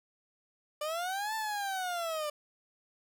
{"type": "linear two-way sweep", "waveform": "30% pulse", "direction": "up then down", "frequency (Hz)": [587.3, 889, 587.3], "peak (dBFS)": -30, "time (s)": [0.81, 2.3], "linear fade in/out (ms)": 5, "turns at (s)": 1.35, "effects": []}